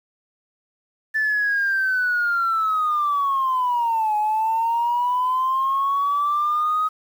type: linear two-way sweep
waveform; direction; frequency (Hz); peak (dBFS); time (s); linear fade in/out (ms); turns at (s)
sine; down then up; 1760 to 840 to 1263; -17; 1.14-6.89; 20; 4.16
effects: tanh soft clip ceiling -14 dBFS + 8-bit